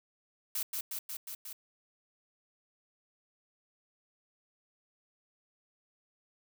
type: noise with echo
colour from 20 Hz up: blue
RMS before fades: -34 dBFS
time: 0.55-0.63 s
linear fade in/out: 5 ms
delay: 180 ms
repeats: 5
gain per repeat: -2 dB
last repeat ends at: 1.53 s
effects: none